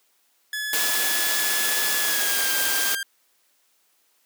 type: tone with pitch glide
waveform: sawtooth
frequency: 1708 to 1593.6 Hz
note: G#6 to G6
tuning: +48 to +28 cents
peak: -23 dBFS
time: 0.53-3.03 s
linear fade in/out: 2 ms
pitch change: -120 cents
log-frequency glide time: 2-2.46 s
type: noise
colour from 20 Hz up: white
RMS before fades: -24 dBFS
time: 0.73-2.95 s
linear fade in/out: 2 ms
effects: white hiss -65 dBFS RMS until 4.25 s + high-pass 300 Hz 12 dB/octave